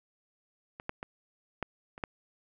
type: clicks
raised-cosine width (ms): 0.5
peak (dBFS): -27 / -18 / -23 / -17 / -30 / -17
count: 6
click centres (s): 0.799 / 0.894 / 1.029 / 1.627 / 1.979 / 2.038
effects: none